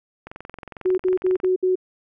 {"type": "click train", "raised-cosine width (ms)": 0.5, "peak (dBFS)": -21, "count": 27, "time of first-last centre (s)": [0.27, 1.446], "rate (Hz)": 22.1}
{"type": "tone bursts", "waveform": "sine", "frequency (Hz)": 370, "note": "F#4", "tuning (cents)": 0, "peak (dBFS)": -16, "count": 5, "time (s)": [0.85, 1.756], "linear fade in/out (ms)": 10, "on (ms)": 130, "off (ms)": 64}
{"effects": []}